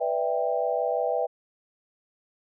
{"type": "chord", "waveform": "sine", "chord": "E minor seventh", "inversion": "second", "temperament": "just", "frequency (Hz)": [494.4, 593.3, 659.3, 791.1], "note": ["B4", "D5", "E5", "G5"], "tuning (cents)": [2, 18, 0, 16], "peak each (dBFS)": [-28, -30, -28, -30], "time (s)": [0, 1.27], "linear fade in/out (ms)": 20, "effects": []}